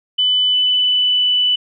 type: tone with pitch glide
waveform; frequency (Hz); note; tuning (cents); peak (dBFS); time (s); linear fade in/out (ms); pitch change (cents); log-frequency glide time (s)
sine; 3000 to 2983; F#7 to F#7; +23 to +13; -12; 0.18-1.56; 10; -10; 0.46-1.31
effects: none